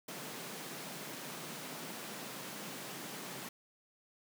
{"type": "high-pass noise", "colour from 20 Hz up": "pink", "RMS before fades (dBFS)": -45, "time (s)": [0.08, 3.49], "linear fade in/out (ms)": 5, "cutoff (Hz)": 140, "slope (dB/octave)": 48, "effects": []}